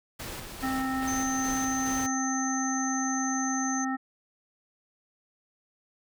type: noise with tremolo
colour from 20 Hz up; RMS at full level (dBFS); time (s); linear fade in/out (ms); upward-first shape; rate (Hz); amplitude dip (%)
pink; -38; 0.19-2.07; 10; square; 2.4; 35
type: harmonic tone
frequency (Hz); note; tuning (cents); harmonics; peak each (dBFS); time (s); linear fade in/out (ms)
263.3; C4; +11; 1 / 3 / 5 / 7; -29 / -34 / -36 / -37; 0.62-3.97; 20
type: tone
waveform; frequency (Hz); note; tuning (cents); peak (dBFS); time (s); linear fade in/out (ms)
sine; 6230; G8; -12; -32; 1.07-3.85; 10
effects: none